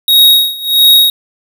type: tone with tremolo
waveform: square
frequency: 3773 Hz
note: A#7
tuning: 20 cents sharp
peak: -3 dBFS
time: 0.08-1.1 s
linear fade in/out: 2 ms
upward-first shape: sine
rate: 1.5 Hz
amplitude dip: 90%
effects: none